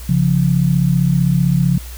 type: tone pair together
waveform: sine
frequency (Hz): 138.59 / 174.13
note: C#3 / F3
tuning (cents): 0 / -5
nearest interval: major third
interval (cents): 395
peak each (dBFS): -14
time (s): 0.09-1.78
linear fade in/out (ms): 5
effects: added 60 Hz sine -29 dBFS peak until 1.97 s + white hiss -38 dBFS RMS until 1.97 s